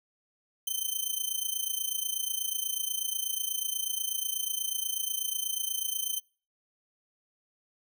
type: tone with amplitude modulation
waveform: 5% pulse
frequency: 3097 Hz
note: G7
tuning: 22 cents flat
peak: -18 dBFS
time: 0.67-6.2 s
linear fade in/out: 5 ms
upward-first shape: sine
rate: 28.2 Hz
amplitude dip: 80%
effects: noise-tail reverb RT60 0.4 s tail -26 dB re dry